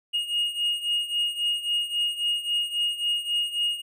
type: beating tone pair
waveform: triangle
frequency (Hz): 2861 / 2864.7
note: F7 / F7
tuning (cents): +41 / +43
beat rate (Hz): 3.7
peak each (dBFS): -24 / -28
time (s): 0.13-3.82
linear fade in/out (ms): 20
effects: none